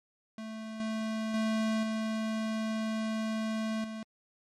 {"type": "tone with level steps", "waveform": "square", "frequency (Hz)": 220, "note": "A3", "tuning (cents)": 0, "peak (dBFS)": [-39, -32, -28, -31, -38], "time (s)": [0.38, 4.03], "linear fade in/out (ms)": 2, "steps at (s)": [0.8, 1.34, 1.83, 3.84], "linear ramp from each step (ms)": 2, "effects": ["low-pass 7000 Hz 12 dB/octave", "MP3 64 kbps"]}